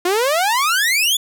sawtooth exponential sweep, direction up, 343.7 to 3520 Hz, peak -11 dBFS, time 0.05-1.17 s, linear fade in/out 5 ms, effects none

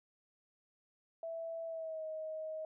sine tone with pitch glide, 659.3 to 629.5 Hz, E5 to D#5, 0 to +20 cents, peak -39 dBFS, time 1.23-2.65 s, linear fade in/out 2 ms, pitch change -80 cents, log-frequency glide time 1.66-2.05 s, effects none

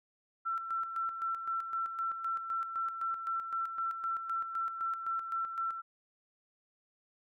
sine tone with tremolo, 1344 Hz, E6, 33 cents sharp, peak -31 dBFS, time 0.45-5.82 s, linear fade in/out 20 ms, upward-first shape square, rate 3.9 Hz, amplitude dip 55%, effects none

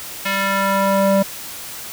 square tone with band-pass filter sweep, 196 Hz, G3, in tune, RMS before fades -17 dBFS, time 0.25-1.23 s, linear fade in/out 10 ms, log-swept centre 2300 to 510 Hz, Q 1.3, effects white hiss -32 dBFS RMS until 1.92 s

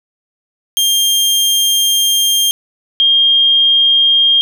sawtooth / sine tone pair in turn, 3200 / 3219 Hz, G7 / G7, +35 / +45 cents, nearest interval unison, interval 10 cents, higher second, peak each -7 dBFS, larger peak neither, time 0.77-2.51 / 3-4.41 s, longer first, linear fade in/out 0 ms, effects none

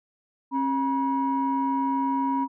sine tone pair together, 270 / 962 Hz, C#4 / B5, -45 / -46 cents, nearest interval octave + minor seventh, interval 2199 cents, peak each -24 dBFS, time 0.51-2.48 s, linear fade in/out 50 ms, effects tanh soft clip ceiling -16 dBFS

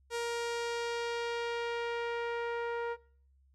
sawtooth tone with low-pass filter sweep, 470 Hz, A#4, 14 cents sharp, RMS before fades -35 dBFS, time 0.1-2.97 s, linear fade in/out 50 ms, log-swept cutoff 8900 to 1500 Hz, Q 0.94, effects noise-tail reverb RT60 0.5 s tail -22 dB re dry + added 67 Hz sine -63 dBFS peak until 3.54 s

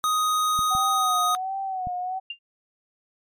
square tone, 1249 Hz, D#6, 6 cents sharp, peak -21 dBFS, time 0.04-1.35 s, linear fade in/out 0 ms
clicks, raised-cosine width 5 ms, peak -23 dBFS, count 3, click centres 0.591 / 0.751 / 1.871 s
sine tone with vibrato, 749 Hz, F#5, 21 cents sharp, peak -26 dBFS, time 0.7-2.2 s, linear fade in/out 20 ms, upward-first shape sine, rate 1.4 Hz, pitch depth 70 cents each way
sine tone with exponential decay, 2794 Hz, F7, in tune, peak -26 dBFS, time 2.3-2.39 s, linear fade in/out 5 ms, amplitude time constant 18 ms
effects MP3 64 kbps

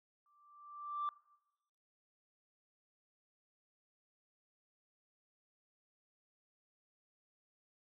sine tone with exponential growth, 1174.7 Hz, D6, in tune, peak -32 dBFS, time 0.26-1.09 s, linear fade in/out 1 ms, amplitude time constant 180 ms, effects noise-tail reverb RT60 1.0 s tail -22 dB re dry + tanh soft clip ceiling -31 dBFS

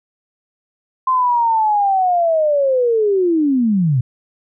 sine linear sweep, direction down, 1046.5 to 117.1 Hz, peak -12 dBFS, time 1.07-4.01 s, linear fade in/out 5 ms, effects none

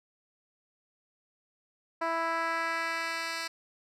10% pulse tone with band-pass filter sweep, 330.1 Hz, E4, 2 cents sharp, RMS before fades -32 dBFS, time 2.01-3.48 s, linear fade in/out 10 ms, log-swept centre 880 to 4000 Hz, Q 0.99, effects none

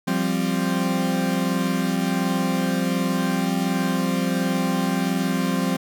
40% pulse chord, F suspended second, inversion none, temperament equal, 174.61 / 196 / 261.6 Hz, F3 / G3 / C4, 0 / 0 / 0 cents, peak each -24 dBFS, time 0.07-5.77 s, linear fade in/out 10 ms, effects none

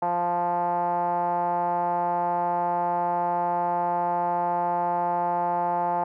5% pulse tone with low-pass filter, 174.61 Hz, F3, in tune, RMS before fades -25 dBFS, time 0.02-6.04 s, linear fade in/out 5 ms, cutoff 810 Hz, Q 9.1, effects none

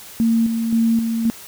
sine tone with tremolo, 228 Hz, A#3, 38 cents flat, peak -13 dBFS, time 0.2-1.3 s, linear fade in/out 0 ms, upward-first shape square, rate 1.9 Hz, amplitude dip 45%, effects white hiss -39 dBFS RMS until 1.47 s

